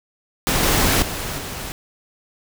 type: noise with level steps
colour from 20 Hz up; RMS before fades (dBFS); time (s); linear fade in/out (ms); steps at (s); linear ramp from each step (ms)
pink; -19 / -17 / -27 / -30; 0.47-1.72; 0; 0.63 / 1.02 / 1.38; 2
effects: none